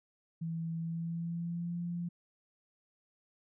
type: tone with pitch glide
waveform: sine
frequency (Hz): 164.6 to 172.88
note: E3 to F3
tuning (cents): -2 to -17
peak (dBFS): -34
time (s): 0.41-2.09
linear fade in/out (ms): 10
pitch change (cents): +85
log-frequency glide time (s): 0.78-1.78
effects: none